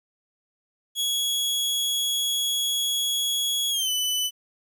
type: tone with pitch glide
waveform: sawtooth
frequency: 3342 to 2995 Hz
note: G#7 to F#7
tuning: +10 to +20 cents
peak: -20 dBFS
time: 0.95-4.31 s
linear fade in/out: 50 ms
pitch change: -190 cents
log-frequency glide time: 3.7-3.91 s
effects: 10-bit

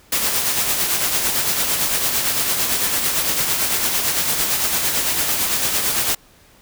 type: noise with tremolo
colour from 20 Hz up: white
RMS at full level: -18 dBFS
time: 0.12-6.15 s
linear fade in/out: 5 ms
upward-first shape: sine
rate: 8.9 Hz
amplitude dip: 40%
effects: pink hiss -51 dBFS RMS until 6.61 s

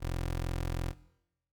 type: tone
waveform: 20% pulse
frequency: 43 Hz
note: F1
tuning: 26 cents flat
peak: -27 dBFS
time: 0-0.94 s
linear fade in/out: 50 ms
effects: noise-tail reverb RT60 0.9 s tail -19 dB re dry

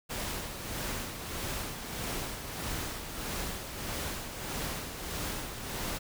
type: noise with tremolo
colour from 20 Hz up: pink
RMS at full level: -35 dBFS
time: 0.09-5.99 s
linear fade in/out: 20 ms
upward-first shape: sine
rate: 1.6 Hz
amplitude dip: 50%
effects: none

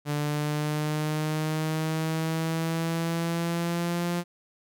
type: exponential sweep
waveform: sawtooth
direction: up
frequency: 146.83 to 174.61 Hz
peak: -22 dBFS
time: 0.05-4.24 s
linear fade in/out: 50 ms
effects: none

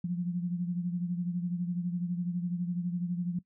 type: beating tone pair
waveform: sine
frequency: 174.61 / 186.61 Hz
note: F3 / F#3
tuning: 0 / +15 cents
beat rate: 12 Hz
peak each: -30 / -37 dBFS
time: 0.04-3.39 s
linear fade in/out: 5 ms
effects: noise-tail reverb RT60 0.1 s tail -19 dB re dry

